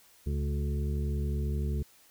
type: harmonic tone with a mistuned harmonic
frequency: 72 Hz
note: D2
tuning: 34 cents flat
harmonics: 1 / 2 / 3 / 5 / 6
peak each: -29 / -35 / -39 / -43 / -45 dBFS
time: 0.26-1.83 s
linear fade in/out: 10 ms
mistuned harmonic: 2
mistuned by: -18 cents
effects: white hiss -60 dBFS RMS until 2.1 s